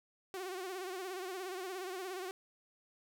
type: tone with vibrato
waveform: sawtooth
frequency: 371.7 Hz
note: F#4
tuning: 8 cents sharp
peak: -36 dBFS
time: 0.34-2.31 s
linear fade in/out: 0 ms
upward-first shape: sine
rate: 17 Hz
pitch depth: 81 cents each way
effects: none